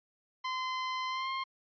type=tone with pitch glide; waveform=sawtooth; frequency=1031 to 1061.2 Hz; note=C6 to C6; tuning=-26 to +24 cents; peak=-29 dBFS; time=0.44-1.44 s; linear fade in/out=10 ms; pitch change=+50 cents; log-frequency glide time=1.08-1.3 s; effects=resampled to 11025 Hz